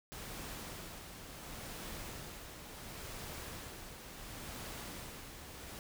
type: noise with tremolo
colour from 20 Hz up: pink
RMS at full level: -45 dBFS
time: 0.12-5.79 s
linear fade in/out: 0 ms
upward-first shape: sine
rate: 0.71 Hz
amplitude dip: 45%
effects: none

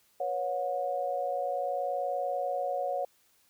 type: chord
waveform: sine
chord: B suspended second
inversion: none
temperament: equal with one note detuned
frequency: 493.9 / 554.4 / 725.6 Hz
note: B4 / C#5 / F#5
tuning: 0 / 0 / -34 cents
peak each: -38 / -32 / -32 dBFS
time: 0.2-3.05 s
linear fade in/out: 5 ms
effects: white hiss -67 dBFS RMS until 3.49 s

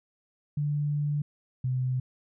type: tone pair in turn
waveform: sine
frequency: 146.83 / 128.1 Hz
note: D3 / C3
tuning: 0 / -36 cents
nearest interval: major second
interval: 236 cents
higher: first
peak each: -25 dBFS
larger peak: neither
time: 0.57-1.22 / 1.64-2 s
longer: first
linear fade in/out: 5 ms
effects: none

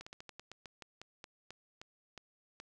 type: slowing click train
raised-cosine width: 0.2 ms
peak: -30 dBFS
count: 15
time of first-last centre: 0.01-2.601 s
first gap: 55 ms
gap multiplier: 1.17
effects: none

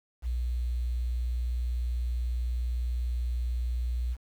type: tone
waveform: sine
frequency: 60.4 Hz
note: B1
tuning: 38 cents flat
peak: -27 dBFS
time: 0.22-4.17 s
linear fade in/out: 50 ms
effects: 9-bit

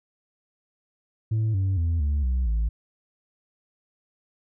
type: tone with pitch steps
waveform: sine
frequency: 110 / 95.76 / 83.36 / 72.57 / 63.18 / 55 Hz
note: A2 / G2 / E2 / D2 / B1 / A1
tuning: 0 / -40 / +20 / -20 / +40 / 0 cents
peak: -18 dBFS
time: 1.31-2.69 s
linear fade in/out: 10 ms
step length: 230 ms
effects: tanh soft clip ceiling -20 dBFS

